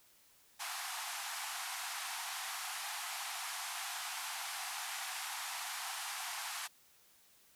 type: band-pass noise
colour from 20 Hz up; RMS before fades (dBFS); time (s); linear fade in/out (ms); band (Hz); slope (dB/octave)
pink; -42; 0.59-6.68; 20; 710 to 13000; 96
effects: white hiss -66 dBFS RMS until 7.55 s